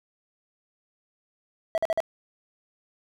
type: tone bursts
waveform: triangle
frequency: 654 Hz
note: E5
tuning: 14 cents flat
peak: -19 dBFS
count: 4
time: 1.75-2.003 s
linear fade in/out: 0 ms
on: 28 ms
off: 47 ms
effects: none